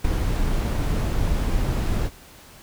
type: noise with ADSR envelope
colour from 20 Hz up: brown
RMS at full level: -18 dBFS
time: 0.04-2.1 s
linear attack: 10 ms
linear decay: 6 ms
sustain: -4 dB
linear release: 44 ms
effects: pink hiss -47 dBFS RMS until 2.62 s